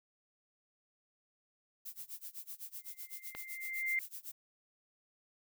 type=noise with tremolo; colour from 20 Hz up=violet; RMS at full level=-44 dBFS; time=1.85-4.32 s; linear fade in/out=10 ms; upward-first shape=sine; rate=7.9 Hz; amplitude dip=95%
type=tone with exponential growth; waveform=sine; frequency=2093 Hz; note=C7; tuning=in tune; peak=-29 dBFS; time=2.79-3.99 s; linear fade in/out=1 ms; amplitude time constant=260 ms
type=click; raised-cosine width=0.3 ms; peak=-28 dBFS; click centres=3.35 s
effects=none